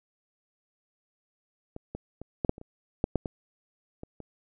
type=clicks; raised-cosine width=2 ms; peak=-25 / -22 / -26 / -14 / -8 / -30 / -30 / -10 / -11 / -19 / -26 / -28 dBFS; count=12; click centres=1.764 / 1.95 / 2.216 / 2.448 / 2.494 / 2.581 / 2.614 / 3.041 / 3.157 / 3.258 / 4.034 / 4.203 s; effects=none